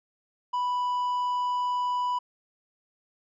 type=tone; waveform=triangle; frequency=987.8 Hz; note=B5; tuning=in tune; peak=-23 dBFS; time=0.53-2.19 s; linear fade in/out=10 ms; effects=resampled to 16000 Hz